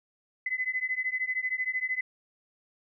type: beating tone pair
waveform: sine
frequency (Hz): 2017 / 2030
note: B6 / B6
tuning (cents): +36 / +47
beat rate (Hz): 13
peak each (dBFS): -31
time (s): 0.46-2.01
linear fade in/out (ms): 5
effects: none